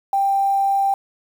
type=tone; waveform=sine; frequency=788 Hz; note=G5; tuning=9 cents sharp; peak=-15 dBFS; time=0.13-0.94 s; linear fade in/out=2 ms; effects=7-bit